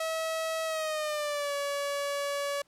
sawtooth tone with pitch glide, 645 to 568 Hz, E5 to C#5, -38 to +42 cents, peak -26 dBFS, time 0-2.62 s, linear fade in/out 5 ms, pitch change -220 cents, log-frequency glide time 0.65-1.54 s, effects pink hiss -68 dBFS RMS until 2.67 s + low-pass 12000 Hz 12 dB/octave

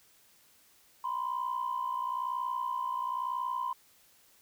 sine tone pair together, 974 / 1035 Hz, B5 / C6, -24 / -19 cents, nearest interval minor second, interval 105 cents, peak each -34 / -32 dBFS, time 1.04-3.73 s, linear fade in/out 5 ms, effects tanh soft clip ceiling -25 dBFS + white hiss -63 dBFS RMS until 4.41 s

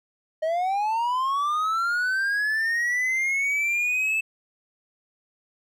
triangle linear sweep, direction up, 619 to 2637 Hz, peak -20 dBFS, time 0.42-4.21 s, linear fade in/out 10 ms, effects none

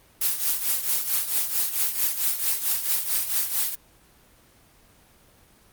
blue noise with tremolo, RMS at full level -21 dBFS, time 0.21-3.75 s, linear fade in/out 5 ms, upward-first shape triangle, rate 4.5 Hz, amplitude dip 75%, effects pink hiss -56 dBFS RMS until 5.72 s + Opus 24 kbps

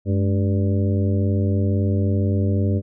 harmonic tone with a mistuned harmonic, 97.8 Hz, G2, 4 cents flat, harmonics 1 / 2 / 3 / 4 / 5 / 6, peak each -18 / -24 / -28 / -30 / -32 / -34 dBFS, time 0.05-2.82 s, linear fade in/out 50 ms, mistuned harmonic 2, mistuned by +120 cents, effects none

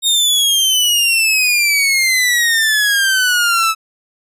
sawtooth exponential sweep, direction down, 3729 to 1299 Hz, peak -8 dBFS, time 0.02-3.75 s, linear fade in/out 50 ms, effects resampled to 32000 Hz

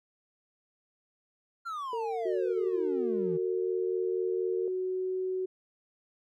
triangle exponential sweep, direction down, 1406 to 159.1 Hz, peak -32 dBFS, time 1.65-3.38 s, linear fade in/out 20 ms
sine tone, 454.2 Hz, A#4, 45 cents flat, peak -32 dBFS, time 1.93-4.68 s, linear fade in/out 2 ms
sine tone with pitch glide, 370 to 373 Hz, F#4 to F#4, 0 to +14 cents, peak -29 dBFS, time 2.25-5.46 s, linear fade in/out 10 ms, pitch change +14 cents, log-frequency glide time 4.62-5.17 s
effects none

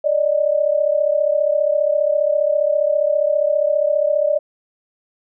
sine tone pair together, 578 / 612.9 Hz, D5 / D#5, -28 / -26 cents, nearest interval minor second, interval 102 cents, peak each -17 dBFS, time 0.04-4.39 s, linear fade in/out 10 ms, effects none

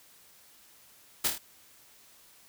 white noise with echo, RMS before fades -26 dBFS, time 1.24-1.28 s, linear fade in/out 10 ms, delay 26 ms, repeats 4, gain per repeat -4 dB, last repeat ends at 1.384 s, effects white hiss -58 dBFS RMS until 2.48 s

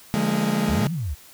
40% pulse chord, Bb dominant seventh, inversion first, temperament equal with one note detuned, 146.83 / 174.61 / 207.7 / 227.9 Hz, D3 / F3 / Ab3 / Bb3, 0 / 0 / 0 / -39 cents, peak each -28 / -27 / -22 / -26 dBFS, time 0.14-0.87 s, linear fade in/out 0 ms
sine exponential two-way sweep, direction up then down, 61.3 to 180.4 to 61.3 Hz, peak -24 dBFS, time 0.68-1.15 s, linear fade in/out 20 ms, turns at 0.93 s
effects white hiss -48 dBFS RMS until 1.33 s

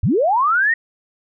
sine linear sweep, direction up, 63 to 1900 Hz, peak -13 dBFS, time 0.03-0.74 s, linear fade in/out 5 ms, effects none

